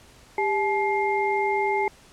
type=tone cluster; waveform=sine; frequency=398.2 / 857 / 2116 Hz; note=G4 / A5 / C7; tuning=+27 / -46 / +19 cents; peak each=-25 / -24 / -28 dBFS; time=0.38-1.88 s; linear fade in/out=2 ms; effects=pink hiss -52 dBFS RMS until 2.12 s + low-pass 10000 Hz 12 dB/octave